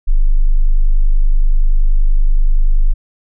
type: tone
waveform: sine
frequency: 25.26 Hz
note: G#0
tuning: 47 cents flat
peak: -6 dBFS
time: 0.07-2.94 s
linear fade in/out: 20 ms
effects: none